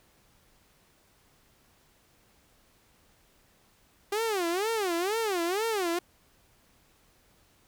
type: tone with vibrato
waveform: sawtooth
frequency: 392 Hz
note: G4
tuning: in tune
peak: -23 dBFS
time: 4.12-5.99 s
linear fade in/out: 5 ms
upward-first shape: sine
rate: 2.1 Hz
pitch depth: 270 cents each way
effects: pink hiss -64 dBFS RMS until 7.67 s